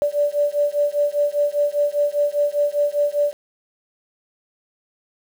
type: beating tone pair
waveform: sine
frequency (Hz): 580 / 585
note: D5 / D5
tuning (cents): -22 / -7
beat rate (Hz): 5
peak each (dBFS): -20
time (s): 0.02-3.33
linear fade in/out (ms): 0
effects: 7-bit